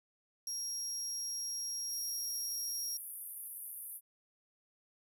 30% pulse tone, 5610 Hz, F8, 7 cents sharp, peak -33 dBFS, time 0.47-2.97 s, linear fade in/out 2 ms
white band-pass noise, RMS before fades -46 dBFS, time 1.88-4.01 s, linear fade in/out 50 ms, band 9600 to 14000 Hz, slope 96 dB/octave
effects none

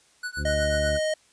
square tone with tremolo, 1480 Hz, F#6, in tune, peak -28 dBFS, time 0.23-0.97 s, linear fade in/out 5 ms, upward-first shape triangle, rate 8.2 Hz, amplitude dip 100%
harmonic tone, 73.4 Hz, D2, in tune, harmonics 1 / 2 / 3 / 4 / 5 / 7, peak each -28 / -34 / -38 / -40 / -42 / -45 dBFS, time 0.36-1 s, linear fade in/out 50 ms
square tone, 622.3 Hz, D#5, in tune, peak -24 dBFS, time 0.45-1.14 s, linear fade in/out 5 ms
effects white hiss -60 dBFS RMS until 1.32 s + resampled to 22050 Hz

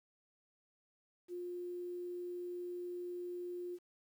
sine tone with quantisation, 354.3 Hz, F4, 25 cents sharp, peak -40 dBFS, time 1.28-3.79 s, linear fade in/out 50 ms, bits 11, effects none

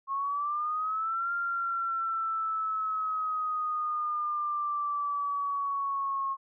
sine exponential two-way sweep, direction up then down, 1083 to 1393 to 1083 Hz, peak -28 dBFS, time 0.07-6.37 s, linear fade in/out 50 ms, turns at 1.33 s, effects none

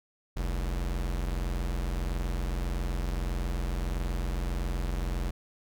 square tone pair together, 43.79 / 65.41 Hz, F1 / C2, +5 / 0 cents, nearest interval perfect fifth, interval 695 cents, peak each -30 / -37 dBFS, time 0.36-5.31 s, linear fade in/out 10 ms, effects none

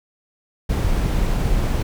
brown noise, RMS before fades -19 dBFS, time 0.69-1.83 s, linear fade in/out 10 ms, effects none

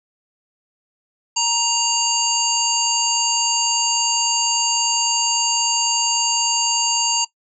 harmonic tone with a mistuned harmonic, 935 Hz, A#5, 5 cents sharp, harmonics 1 / 3 / 5 / 7 / 8, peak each -23 / -23 / -23 / -23 / -23 dBFS, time 1.36-7.25 s, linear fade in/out 10 ms, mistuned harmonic 8, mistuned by -52 cents, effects noise-tail reverb RT60 0.1 s tail -20 dB re dry

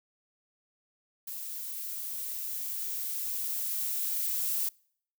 violet noise with level ramp, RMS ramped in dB -39 to -30 dBFS, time 1.27-4.69 s, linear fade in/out 5 ms, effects noise-tail reverb RT60 0.6 s tail -26 dB re dry

